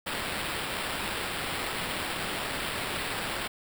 violet noise with sample-and-hold, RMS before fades -33 dBFS, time 0.06-3.48 s, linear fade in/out 10 ms, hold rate 6300 Hz, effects none

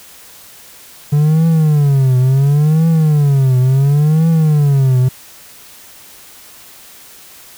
triangle tone with vibrato, 144.4 Hz, D3, 29 cents flat, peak -6 dBFS, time 1.12-5.09 s, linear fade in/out 10 ms, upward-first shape triangle, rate 0.71 Hz, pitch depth 240 cents each way, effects white hiss -39 dBFS RMS until 7.57 s

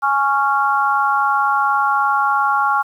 harmonic tone, 277.2 Hz, C#4, in tune, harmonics 3 / 4 / 5, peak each -18 / -18 / -18 dBFS, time 0.02-2.83 s, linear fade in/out 20 ms, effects 8-bit

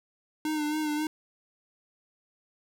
square tone with vibrato, 304 Hz, D#4, 40 cents flat, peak -28 dBFS, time 0.45-1.07 s, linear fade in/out 2 ms, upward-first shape sine, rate 3.7 Hz, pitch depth 36 cents each way, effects none

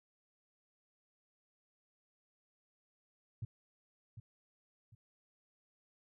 sine tone with echo, 113 Hz, A2, 47 cents sharp, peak -36 dBFS, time 3.42-3.45 s, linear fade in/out 5 ms, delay 750 ms, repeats 2, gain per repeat -10 dB, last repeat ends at 4.95 s, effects tanh soft clip ceiling -32 dBFS

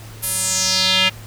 square tone with band-pass filter sweep, 187.9 Hz, F#3, 27 cents sharp, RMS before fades -18 dBFS, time 0.22-1.1 s, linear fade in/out 20 ms, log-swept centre 12000 to 2700 Hz, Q 3.3, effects added 109 Hz sine -36 dBFS peak until 1.26 s + pink hiss -41 dBFS RMS until 1.26 s

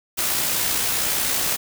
white noise with amplitude modulation, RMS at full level -21 dBFS, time 0.17-1.57 s, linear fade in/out 20 ms, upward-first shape sine, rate 61.4 Hz, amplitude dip 30%, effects none

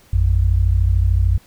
sine tone pair together, 55.84 / 89.3 Hz, A1 / F2, +26 / +39 cents, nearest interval minor sixth, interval 813 cents, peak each -15 dBFS, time 0.13-1.38 s, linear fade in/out 5 ms, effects pink hiss -51 dBFS RMS until 1.46 s

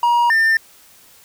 triangle tone pair in turn, 952 / 1797.1 Hz, A#5 / A6, +36 / +36 cents, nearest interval major seventh, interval 1100 cents, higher second, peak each -10 dBFS, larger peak neither, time 0.03-0.3 / 0.3-0.57 s, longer neither, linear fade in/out 2 ms, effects white hiss -48 dBFS RMS until 1.24 s

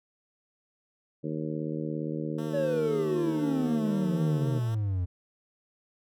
harmonic tone, 77.4 Hz, D#2, 9 cents flat, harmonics 2 / 3 / 4 / 5 / 6 / 7, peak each -34 / -37 / -35 / -40 / -39 / -42 dBFS, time 1.23-4.6 s, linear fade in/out 20 ms
10% pulse tone with vibrato, 222.8 Hz, A3, 22 cents sharp, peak -34 dBFS, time 2.38-4.75 s, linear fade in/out 5 ms, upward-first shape sine, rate 3.9 Hz, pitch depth 40 cents each way
triangle exponential sweep, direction down, 578 to 86.7 Hz, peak -24 dBFS, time 2.53-5.06 s, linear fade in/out 20 ms
effects none

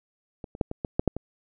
clicks, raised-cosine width 2 ms, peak -23 / -26 / -9 / -19 / -15 / -8 / -7 / -18 dBFS, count 8, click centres 0.442 / 0.551 / 0.612 / 0.714 / 0.848 / 0.995 / 1.077 / 1.166 s, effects none

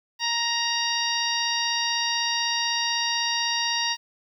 harmonic tone, 936 Hz, A#5, 7 cents sharp, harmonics 1 / 2 / 3 / 4 / 5 / 6, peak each -30 / -30 / -30 / -30 / -30 / -30 dBFS, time 0.19-3.97 s, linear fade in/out 50 ms, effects 9-bit

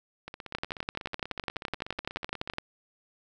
two click trains, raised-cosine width 0.3 ms, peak -23 / -14 dBFS, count 38 / 25, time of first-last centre 0.28-2.536 / 0.55-2.584 s, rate 16.4 / 11.8 Hz, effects none

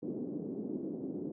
pink band-pass noise, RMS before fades -39 dBFS, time 0.02-1.32 s, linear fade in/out 10 ms, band 210 to 370 Hz, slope 24 dB/octave, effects none

